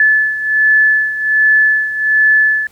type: beating tone pair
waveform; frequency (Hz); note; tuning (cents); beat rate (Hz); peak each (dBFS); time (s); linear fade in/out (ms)
sine; 1732 / 1733.3; A6 / A6; -28 / -26; 1.3; -10 / -15; 0-2.67; 2
effects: pink hiss -49 dBFS RMS until 2.71 s